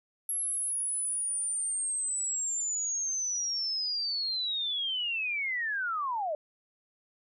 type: linear sweep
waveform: sine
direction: down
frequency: 11260 to 579 Hz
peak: -29 dBFS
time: 0.29-6.35 s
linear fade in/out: 2 ms
effects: none